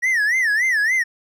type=tone with vibrato; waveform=triangle; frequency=1864.7 Hz; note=A#6; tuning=in tune; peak=-14 dBFS; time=0.02-1.04 s; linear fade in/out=20 ms; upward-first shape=sine; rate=3.5 Hz; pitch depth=200 cents each way; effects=none